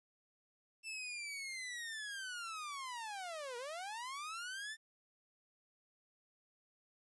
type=linear two-way sweep; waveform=sawtooth; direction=down then up; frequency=2669 to 466.2 to 1803 Hz; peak=-39 dBFS; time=0.83-4.77 s; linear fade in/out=50 ms; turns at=3.57 s; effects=resampled to 24000 Hz + 13-bit